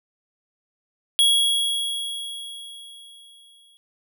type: tone with exponential decay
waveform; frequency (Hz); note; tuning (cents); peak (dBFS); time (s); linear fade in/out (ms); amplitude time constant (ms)
square; 3322; G#7; 0; -14; 1.19-3.77; 0; 560
effects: none